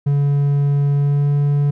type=tone with pitch glide; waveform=triangle; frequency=142.4 to 143.89 Hz; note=C#3 to D3; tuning=+47 to -35 cents; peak=-11 dBFS; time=0.06-1.71 s; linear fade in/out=10 ms; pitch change=+18 cents; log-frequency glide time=0.94-1.31 s; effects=none